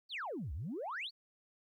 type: exponential two-way sweep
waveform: sine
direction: down then up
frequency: 4769 to 62.5 to 4769 Hz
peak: -37 dBFS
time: 0.09-1.11 s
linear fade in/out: 50 ms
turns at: 0.53 s
effects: tanh soft clip ceiling -34 dBFS + 13-bit